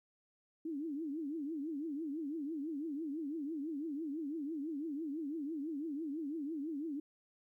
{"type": "tone with vibrato", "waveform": "sine", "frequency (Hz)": 302.3, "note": "D#4", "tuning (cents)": -50, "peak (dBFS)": -37, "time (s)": [0.65, 7], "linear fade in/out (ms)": 5, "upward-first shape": "triangle", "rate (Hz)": 6, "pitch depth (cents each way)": 210, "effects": ["13-bit"]}